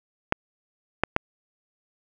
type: clicks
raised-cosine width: 0.5 ms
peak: -4 dBFS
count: 3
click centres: 0.324 / 1.036 / 1.164 s
effects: none